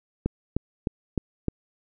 click train, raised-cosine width 3 ms, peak -11 dBFS, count 5, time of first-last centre 0.26-1.483 s, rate 3.27 Hz, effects none

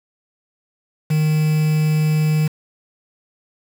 triangle tone with quantisation, 154.4 Hz, D#3, 13 cents flat, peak -12 dBFS, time 1.1-2.48 s, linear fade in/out 10 ms, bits 5, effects none

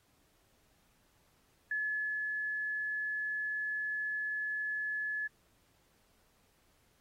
sine tone with ADSR envelope, 1712 Hz, A6, 48 cents flat, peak -31 dBFS, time 1.71-5.28 s, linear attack 3 ms, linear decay 480 ms, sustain -2 dB, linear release 17 ms, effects pink hiss -71 dBFS RMS until 7 s + AAC 48 kbps

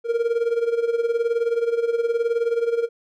triangle tone with tremolo, 466.2 Hz, A#4, in tune, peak -14 dBFS, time 0.04-2.89 s, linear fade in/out 50 ms, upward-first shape sine, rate 19 Hz, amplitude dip 75%, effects none

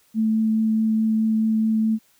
sine tone with vibrato, 220 Hz, A3, in tune, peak -17 dBFS, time 0.14-1.99 s, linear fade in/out 50 ms, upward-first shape triangle, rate 4.7 Hz, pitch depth 9 cents each way, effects white hiss -60 dBFS RMS until 2.19 s

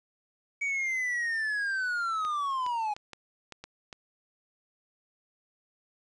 triangle linear sweep, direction down, 2271 to 821 Hz, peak -26 dBFS, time 0.61-2.94 s, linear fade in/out 10 ms
clicks, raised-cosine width 0.2 ms, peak -25 dBFS, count 7, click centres 2.25 / 2.664 / 2.965 / 3.133 / 3.523 / 3.64 / 3.928 s
effects resampled to 22050 Hz + 10-bit

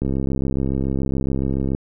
click train, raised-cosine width 3 ms, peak -10 dBFS, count 117, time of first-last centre 0.02-1.749 s, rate 67.1 Hz, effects none

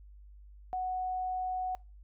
sine tone, 740 Hz, F#5, in tune, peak -31 dBFS, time 0.73-1.75 s, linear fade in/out 0 ms, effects noise-tail reverb RT60 0.3 s tail -25 dB re dry + added 50 Hz sine -50 dBFS peak until 2.03 s

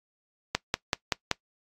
click train, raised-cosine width 0.2 ms, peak -6 dBFS, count 5, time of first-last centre 0.55-1.313 s, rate 5.24 Hz, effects noise-tail reverb RT60 0.1 s tail -21 dB re dry + AAC 48 kbps

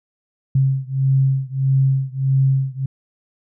sine beating tone pair, 133.7 / 135.3 Hz, C3 / C#3, +38 / -42 cents, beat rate 1.6 Hz, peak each -17 / -18 dBFS, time 0.55-2.86 s, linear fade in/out 5 ms, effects none

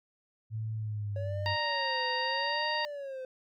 sine tone with pitch glide, 110 to 97.43 Hz, A2 to G2, 0 to -10 cents, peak -32 dBFS, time 0.5-1.57 s, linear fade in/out 50 ms, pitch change -210 cents, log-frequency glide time 0.75-1.35 s
triangle tone with vibrato, 554.4 Hz, C#5, in tune, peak -35 dBFS, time 1.16-3.25 s, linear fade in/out 2 ms, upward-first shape sine, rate 0.8 Hz, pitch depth 150 cents each way
harmonic tone, 932.3 Hz, A#5, in tune, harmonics 1 / 2 / 3 / 4 / 5, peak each -33 / -34 / -38 / -41 / -37 dBFS, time 1.46-2.85 s, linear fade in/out 0 ms
effects none

